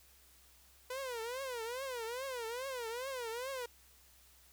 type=tone with vibrato; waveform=sawtooth; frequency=493.9 Hz; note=B4; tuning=in tune; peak=-35 dBFS; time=0.9-3.66 s; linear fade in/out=5 ms; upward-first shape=triangle; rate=2.4 Hz; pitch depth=200 cents each way; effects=added 64 Hz sine -67 dBFS peak until 4.52 s + white hiss -64 dBFS RMS until 4.52 s